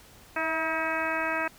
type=harmonic tone with a mistuned harmonic; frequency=319.7 Hz; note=D#4; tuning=47 cents sharp; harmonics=1 / 2 / 3 / 4 / 5 / 6 / 7 / 8; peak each=-37 / -33 / -34 / -34 / -32 / -36 / -38 / -35 dBFS; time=0.36-1.48 s; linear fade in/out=5 ms; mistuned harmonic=2; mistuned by=+28 cents; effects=pink hiss -53 dBFS RMS until 1.58 s